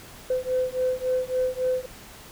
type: beating tone pair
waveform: sine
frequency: 508 / 511.6 Hz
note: B4 / C5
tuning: +49 / -39 cents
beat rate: 3.6 Hz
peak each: -25 dBFS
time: 0.3-1.86 s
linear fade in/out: 5 ms
effects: tanh soft clip ceiling -16 dBFS + pink hiss -45 dBFS RMS until 2.31 s